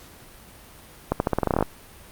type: accelerating click train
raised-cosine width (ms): 1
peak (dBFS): -6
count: 13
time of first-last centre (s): 1.12-1.626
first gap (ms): 81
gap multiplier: 0.87
effects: pink hiss -47 dBFS RMS until 2.11 s + Opus 48 kbps